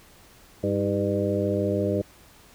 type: harmonic tone with a mistuned harmonic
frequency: 100 Hz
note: G2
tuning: 35 cents sharp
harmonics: 1 / 2 / 3 / 4 / 5 / 6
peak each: -29 / -29 / -29 / -29 / -29 / -29 dBFS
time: 0.63-2.02 s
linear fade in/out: 10 ms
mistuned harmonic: 3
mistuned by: +79 cents
effects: pink hiss -53 dBFS RMS until 2.54 s